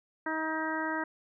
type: harmonic tone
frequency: 316.5 Hz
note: D#4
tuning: 30 cents sharp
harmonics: 1 / 2 / 3 / 4 / 5 / 6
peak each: -35 / -39 / -36 / -40 / -36 / -39 dBFS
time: 0.26-1.04 s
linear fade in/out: 5 ms
effects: none